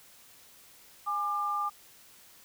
sine tone pair together, 827 / 1195.6 Hz, G#5 / D6, -8 / +31 cents, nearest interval tritone, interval 639 cents, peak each -35 / -29 dBFS, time 1.06-1.7 s, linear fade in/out 20 ms, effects white hiss -56 dBFS RMS until 2.44 s

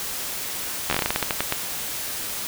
slowing click train, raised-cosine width 0.3 ms, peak -5 dBFS, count 14, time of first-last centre 0.9-1.524 s, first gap 12 ms, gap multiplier 1.21, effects white hiss -30 dBFS RMS until 2.47 s

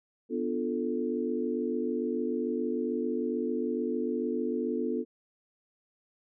sine chord, B half-diminished seventh, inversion none, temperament equal, 246.9 / 293.7 / 349.2 / 440 Hz, B3 / D4 / F4 / A4, 0 / 0 / 0 / 0 cents, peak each -32 / -36 / -34 / -33 dBFS, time 0.29-5.05 s, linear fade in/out 50 ms, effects none

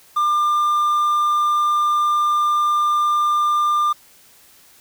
triangle tone with quantisation, 1197 Hz, D6, 33 cents sharp, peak -13 dBFS, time 0.16-3.93 s, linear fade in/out 10 ms, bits 7, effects white hiss -50 dBFS RMS until 4.8 s

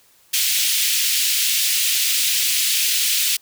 pink high-pass noise, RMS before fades -19 dBFS, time 0.33-3.37 s, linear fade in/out 10 ms, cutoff 2600 Hz, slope 24 dB/octave, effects white hiss -55 dBFS RMS until 3.41 s

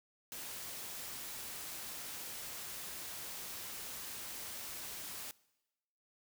white noise, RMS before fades -45 dBFS, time 0.32-5.31 s, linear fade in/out 0 ms, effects noise-tail reverb RT60 1.0 s tail -22 dB re dry

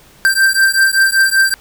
square beating tone pair, 1568 / 1573.2 Hz, G6 / G6, 0 / +6 cents, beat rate 5.2 Hz, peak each -13 dBFS, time 0.25-1.54 s, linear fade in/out 0 ms, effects pink hiss -45 dBFS RMS until 1.6 s

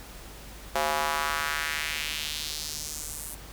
square tone with high-pass filter sweep, 76 Hz, D#2, 40 cents flat, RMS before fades -31 dBFS, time 0.75-3.35 s, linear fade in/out 5 ms, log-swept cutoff 660 to 10000 Hz, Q 1.8, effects added 50 Hz sine -46 dBFS peak until 3.52 s + pink hiss -46 dBFS RMS until 3.52 s

